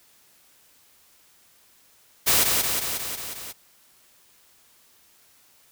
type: noise with echo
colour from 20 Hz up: white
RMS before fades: -19 dBFS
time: 2.26-2.45 s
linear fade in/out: 20 ms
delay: 180 ms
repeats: 6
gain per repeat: -3 dB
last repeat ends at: 3.53 s
effects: white hiss -58 dBFS RMS until 5.71 s